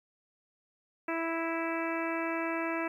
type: harmonic tone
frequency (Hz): 329.6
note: E4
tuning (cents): 0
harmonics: 1 / 2 / 3 / 4 / 5 / 6 / 7 / 8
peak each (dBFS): -34 / -37 / -39 / -40 / -41 / -42 / -42 / -43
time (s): 1.08-2.88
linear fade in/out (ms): 5
effects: 11-bit